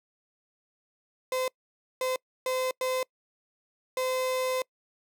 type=tone bursts at uneven times; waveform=35% pulse; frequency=514 Hz; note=C5; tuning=31 cents flat; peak=-25 dBFS; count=5; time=1.32-1.48 / 2.01-2.16 / 2.46-2.71 / 2.81-3.03 / 3.97-4.62 s; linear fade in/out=2 ms; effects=noise-tail reverb RT60 0.1 s tail -26 dB re dry